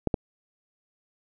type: clicks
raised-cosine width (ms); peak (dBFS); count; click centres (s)
2; -10; 2; 0.073 / 0.142
effects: none